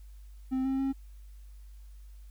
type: tone with pitch steps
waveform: triangle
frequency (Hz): 261.1 / 266.8 / 270.1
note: C4 / C4 / C#4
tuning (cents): -3 / +34 / -45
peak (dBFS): -25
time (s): 0.51-0.93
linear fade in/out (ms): 20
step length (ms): 140
effects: added 50 Hz sine -46 dBFS peak until 2.3 s + white hiss -68 dBFS RMS until 2.3 s